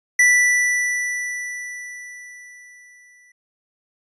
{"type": "tone with exponential decay", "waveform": "square", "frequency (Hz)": 1971, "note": "B6", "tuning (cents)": -4, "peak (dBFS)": -11, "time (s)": [0.19, 3.32], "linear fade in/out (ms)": 5, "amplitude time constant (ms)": 680, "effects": ["resampled to 22050 Hz"]}